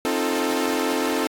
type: chord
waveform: sawtooth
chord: F dominant seventh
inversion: second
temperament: equal with one note detuned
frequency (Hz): 265 / 311.1 / 349.2 / 440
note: C4 / Eb4 / F4 / A4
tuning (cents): +22 / 0 / 0 / 0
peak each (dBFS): -22 / -23 / -25 / -22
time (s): 0.05-1.27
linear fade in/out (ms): 0
effects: AAC 64 kbps